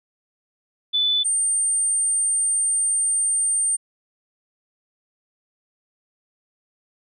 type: tone pair in turn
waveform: sine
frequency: 3491 / 8797 Hz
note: A7 / C#9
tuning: -14 / -14 cents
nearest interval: octave + major third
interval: 1600 cents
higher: second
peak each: -17 / -18 dBFS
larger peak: first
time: 0.93-1.24 / 1.24-3.77 s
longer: second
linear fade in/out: 20 ms
effects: none